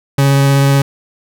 40% pulse tone with vibrato, 138.59 Hz, C#3, in tune, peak -7 dBFS, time 0.18-0.82 s, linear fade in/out 5 ms, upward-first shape sine, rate 16 Hz, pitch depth 9 cents each way, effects none

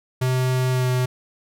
square tone with pitch glide, 128.2 to 126.65 Hz, C3 to B2, -35 to +44 cents, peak -19 dBFS, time 0.21-1.06 s, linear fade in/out 10 ms, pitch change -21 cents, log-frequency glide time 0.71-0.89 s, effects none

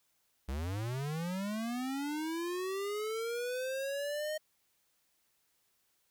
square linear sweep, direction up, 61.74 to 622.3 Hz, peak -35 dBFS, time 0.48-4.38 s, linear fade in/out 10 ms, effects white hiss -75 dBFS RMS until 6.1 s

